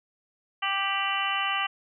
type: harmonic tone with a mistuned harmonic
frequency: 392.7 Hz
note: G4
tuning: 3 cents sharp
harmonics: 2 / 3 / 4 / 5 / 6 / 7 / 8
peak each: -33 / -30 / -36 / -33 / -36 / -32 / -32 dBFS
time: 0.62-1.67 s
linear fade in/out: 10 ms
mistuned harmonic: 8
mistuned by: -80 cents
effects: none